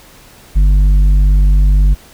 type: tone with tanh clipping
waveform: triangle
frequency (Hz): 48.95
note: G1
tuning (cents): -2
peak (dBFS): -7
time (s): 0.55-1.95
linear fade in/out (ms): 20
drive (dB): 11
effects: pink hiss -41 dBFS RMS until 2.13 s